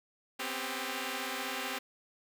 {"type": "tone cluster", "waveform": "5% pulse", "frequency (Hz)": [252.6, 268.4, 396.7], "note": ["B3", "C4", "G4"], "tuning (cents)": [39, 44, 21], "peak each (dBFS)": -28, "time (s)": [0.39, 1.79], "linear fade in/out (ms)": 10, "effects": []}